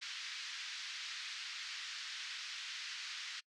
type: band-pass noise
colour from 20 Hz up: white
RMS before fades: -45 dBFS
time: 0.01-3.41 s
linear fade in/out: 20 ms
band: 1500 to 5200 Hz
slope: 24 dB/octave
effects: noise-tail reverb RT60 0.1 s tail -25 dB re dry + low-pass 8000 Hz 12 dB/octave